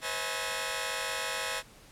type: tone cluster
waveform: 10% pulse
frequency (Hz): 494.8 / 541 / 644 / 840 / 1820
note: B4 / C#5 / E5 / G#5 / A#6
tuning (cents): +3 / -42 / -41 / +19 / -42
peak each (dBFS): -30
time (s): 0.01-1.63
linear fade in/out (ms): 50
effects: pink hiss -55 dBFS RMS until 1.91 s + low-pass 12000 Hz 12 dB/octave